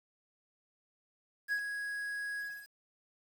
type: tone with ADSR envelope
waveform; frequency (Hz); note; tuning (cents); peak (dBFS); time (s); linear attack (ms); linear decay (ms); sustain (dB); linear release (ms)
triangle; 1661.2; G#6; 0; -27; 1.48-2.69; 43; 79; -7; 300
effects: 9-bit